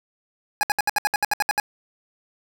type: tone bursts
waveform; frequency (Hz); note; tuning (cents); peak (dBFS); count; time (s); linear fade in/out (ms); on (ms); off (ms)
25% pulse; 830.6; G#5; 0; -14; 12; 0.61-1.599; 0; 21; 67
effects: none